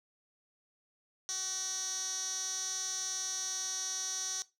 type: tone with band-pass filter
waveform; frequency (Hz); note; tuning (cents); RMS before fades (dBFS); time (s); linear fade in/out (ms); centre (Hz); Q
15% pulse; 377.4; F#4; +34; -37; 1.29-4.42; 0; 5700; 7.3
effects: noise-tail reverb RT60 0.2 s tail -17 dB re dry